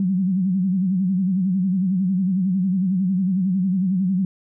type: tone with vibrato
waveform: sine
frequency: 187.1 Hz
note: F#3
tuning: 20 cents sharp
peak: -17 dBFS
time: 0-4.25 s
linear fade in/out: 2 ms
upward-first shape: sine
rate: 11 Hz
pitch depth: 100 cents each way
effects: none